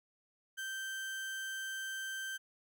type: tone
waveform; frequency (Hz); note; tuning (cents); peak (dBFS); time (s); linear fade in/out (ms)
35% pulse; 1560; G6; -9; -37; 0.57-2.38; 20
effects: none